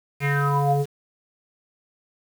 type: tone with low-pass filter sweep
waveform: square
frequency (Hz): 142.1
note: C#3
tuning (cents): +43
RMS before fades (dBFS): -21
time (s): 0.2-0.86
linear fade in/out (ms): 50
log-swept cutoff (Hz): 2400 to 490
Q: 7.8
effects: 7-bit